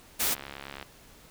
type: noise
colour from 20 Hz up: white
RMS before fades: -27 dBFS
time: 0.19-0.35 s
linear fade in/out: 20 ms
type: click train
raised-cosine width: 0.3 ms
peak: -23 dBFS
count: 39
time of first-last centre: 0.28-0.827 s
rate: 69.5 Hz
effects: pink hiss -54 dBFS RMS until 1.3 s